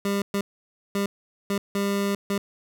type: tone bursts at uneven times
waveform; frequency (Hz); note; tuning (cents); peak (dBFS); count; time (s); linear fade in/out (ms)
25% pulse; 200; G3; +35; -19; 6; 0.05-0.22 / 0.34-0.41 / 0.95-1.06 / 1.5-1.58 / 1.75-2.15 / 2.3-2.38; 2
effects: none